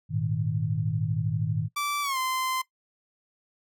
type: chord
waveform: sine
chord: Ab suspended second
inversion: none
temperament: equal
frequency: 103.83 / 116.54 / 155.56 Hz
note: Ab2 / Bb2 / Eb3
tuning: 0 / 0 / 0 cents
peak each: -30 / -30 / -28 dBFS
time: 0.09-1.69 s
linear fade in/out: 50 ms
type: tone with pitch glide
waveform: sawtooth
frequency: 1163 to 1036.1 Hz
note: D6 to C6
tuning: -17 to -17 cents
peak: -23 dBFS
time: 1.76-2.62 s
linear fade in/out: 10 ms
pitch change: -200 cents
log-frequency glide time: 2.02-2.18 s
effects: noise-tail reverb RT60 0.1 s tail -18 dB re dry